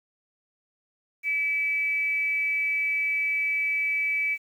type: tone with frequency modulation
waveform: sine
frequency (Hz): 2300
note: D7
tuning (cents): -37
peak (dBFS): -23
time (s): 1.23-4.38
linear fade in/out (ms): 50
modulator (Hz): 324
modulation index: 0.25
effects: 9-bit